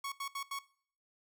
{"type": "tone bursts at uneven times", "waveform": "sawtooth", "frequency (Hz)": 1108.7, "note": "C#6", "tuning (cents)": 0, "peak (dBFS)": -33, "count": 4, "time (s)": [[0.04, 0.12], [0.2, 0.28], [0.35, 0.43], [0.51, 0.59]], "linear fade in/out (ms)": 5, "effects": ["noise-tail reverb RT60 0.5 s tail -19 dB re dry"]}